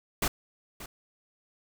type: noise with echo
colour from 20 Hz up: pink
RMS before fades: -27 dBFS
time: 0.22-0.28 s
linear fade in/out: 5 ms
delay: 580 ms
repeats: 1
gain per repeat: -15 dB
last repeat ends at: 0.86 s
effects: none